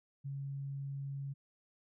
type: tone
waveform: sine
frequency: 138.59 Hz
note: C#3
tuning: in tune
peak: -38 dBFS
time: 0.24-1.34 s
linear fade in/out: 20 ms
effects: none